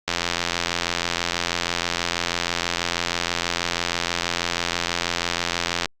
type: click train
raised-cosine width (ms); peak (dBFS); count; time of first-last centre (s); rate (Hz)
0.2; -4; 499; 0.08-5.857; 86.2
effects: Opus 48 kbps